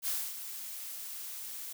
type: noise with ADSR envelope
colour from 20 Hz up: blue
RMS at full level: -32 dBFS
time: 0.02-1.73 s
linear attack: 55 ms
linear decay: 250 ms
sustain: -10 dB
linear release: 7 ms
effects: none